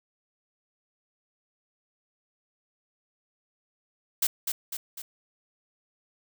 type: noise with echo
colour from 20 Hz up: blue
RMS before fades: -24 dBFS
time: 4.22-4.27 s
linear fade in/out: 5 ms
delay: 250 ms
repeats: 3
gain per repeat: -5 dB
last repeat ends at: 5.02 s
effects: none